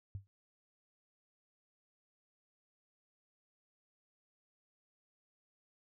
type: tone with exponential decay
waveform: sine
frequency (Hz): 98.4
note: G2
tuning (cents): +7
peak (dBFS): -36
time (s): 0.15-0.27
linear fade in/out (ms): 0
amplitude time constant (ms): 26
effects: none